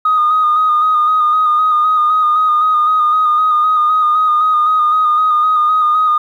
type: tone with vibrato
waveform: sine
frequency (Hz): 1238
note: D#6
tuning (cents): -9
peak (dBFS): -8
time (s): 0.05-6.18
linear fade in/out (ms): 5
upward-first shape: square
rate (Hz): 3.9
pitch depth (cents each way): 25
effects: tanh soft clip ceiling -5 dBFS + 8-bit